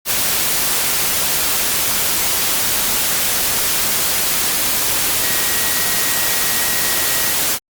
sine tone in noise, 1901 Hz, A#6, 33 cents sharp, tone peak -27 dBFS, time 5.21-7.35 s, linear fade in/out 50 ms, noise white, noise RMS -17 dBFS, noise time 0.05-7.59 s, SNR -13 dB, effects Opus 48 kbps

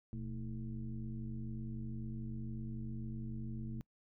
sine tone with frequency modulation, 123.47 Hz, B2, in tune, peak -39 dBFS, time 0.13-3.81 s, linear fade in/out 0 ms, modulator 98 Hz, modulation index 1.3, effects noise-tail reverb RT60 0.1 s tail -25 dB re dry

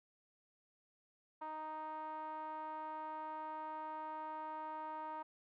5% pulse tone with low-pass filter, 311.1 Hz, D#4, in tune, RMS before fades -45 dBFS, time 1.41-5.23 s, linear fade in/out 10 ms, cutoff 1000 Hz, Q 5.4, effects none

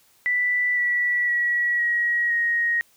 sine tone with pitch steps, 1975.5 / 1950.6 / 1925.9 / 1901.6 / 1877.6 Hz, B6 / B6 / B6 / A#6 / A#6, 0 / -22 / -44 / +34 / +12 cents, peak -19 dBFS, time 0.26-2.81 s, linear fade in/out 0 ms, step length 510 ms, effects white hiss -59 dBFS RMS until 2.96 s

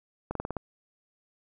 slowing click train, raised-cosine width 1 ms, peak -18 dBFS, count 6, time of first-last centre 0.31-0.567 s, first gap 43 ms, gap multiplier 1.09, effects none

